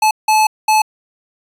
square tone bursts at uneven times, 864 Hz, A5, 32 cents flat, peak -10 dBFS, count 3, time 0.02-0.11 / 0.28-0.47 / 0.68-0.82 s, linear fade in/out 5 ms, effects resampled to 32000 Hz

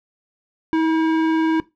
square tone with vibrato, 321.2 Hz, E4, 45 cents flat, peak -16 dBFS, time 0.73-1.6 s, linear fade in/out 0 ms, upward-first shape square, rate 20 Hz, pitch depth 10 cents each way, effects noise-tail reverb RT60 0.2 s tail -18 dB re dry + low-pass 2000 Hz 12 dB/octave

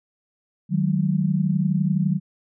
sine tone cluster, 154.7 / 186.7 / 206.3 Hz, D#3 / F#3 / G#3, -10 / +16 / -11 cents, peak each -22 / -21 / -28 dBFS, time 0.69-2.2 s, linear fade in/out 50 ms, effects none

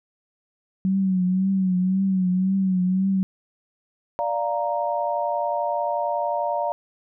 sine tone with vibrato, 187.6 Hz, F#3, 24 cents sharp, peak -18 dBFS, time 0.85-3.23 s, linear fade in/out 0 ms, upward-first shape triangle, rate 1.9 Hz, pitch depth 69 cents each way
sine chord, Bb major, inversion first, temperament equal, 587.3 / 698.5 / 932.3 Hz, D5 / F5 / Bb5, 0 / 0 / 0 cents, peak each -26 dBFS, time 4.19-6.72 s, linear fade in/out 0 ms
effects none

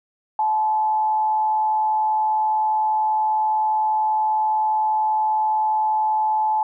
sine tone with frequency modulation, 865 Hz, A5, 30 cents flat, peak -17 dBFS, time 0.39-6.63 s, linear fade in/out 2 ms, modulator 151 Hz, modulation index 0.24, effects none

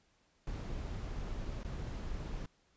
brown noise with dropouts, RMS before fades -40 dBFS, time 0.47-2.46 s, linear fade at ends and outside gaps 2 ms, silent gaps 1.633-1.647 s, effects pink hiss -72 dBFS RMS until 2.76 s + resampled to 16000 Hz

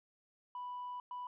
sine tone bursts at uneven times, 987.8 Hz, B5, in tune, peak -39 dBFS, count 2, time 0.55-1 / 1.11-1.27 s, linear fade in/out 2 ms, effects tanh soft clip ceiling -38 dBFS

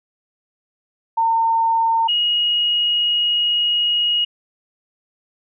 sine tone pair in turn, 909 / 2886 Hz, A#5 / F#7, -44 / -44 cents, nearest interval octave + minor sixth, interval 2000 cents, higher second, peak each -14 / -15 dBFS, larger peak first, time 1.17-2.08 / 2.08-4.25 s, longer second, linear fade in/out 10 ms, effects none

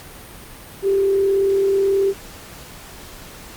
sine tone with frequency modulation, 392 Hz, G4, in tune, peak -14 dBFS, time 0.82-2.14 s, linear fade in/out 50 ms, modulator 38.4 Hz, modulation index 0.24, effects pink hiss -39 dBFS RMS until 3.56 s + Opus 48 kbps

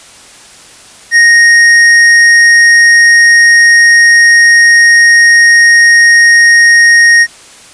sine tone with hard clipping, 1864.7 Hz, A#6, in tune, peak -3 dBFS, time 1.11-7.27 s, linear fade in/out 50 ms, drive 9 dB, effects white hiss -35 dBFS RMS until 7.73 s + resampled to 22050 Hz

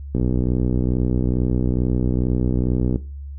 click train, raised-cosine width 3 ms, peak -8 dBFS, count 176, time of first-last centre 0.15-2.959 s, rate 62.3 Hz, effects noise-tail reverb RT60 0.3 s tail -17 dB re dry + added 70 Hz sine -30 dBFS peak until 3.38 s

